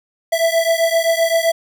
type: beating tone pair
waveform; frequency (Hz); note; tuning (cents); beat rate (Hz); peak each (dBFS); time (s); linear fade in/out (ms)
square; 659 / 666.7; E5 / E5; -1 / +19; 7.7; -17 / -18; 0.32-1.52; 10
effects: none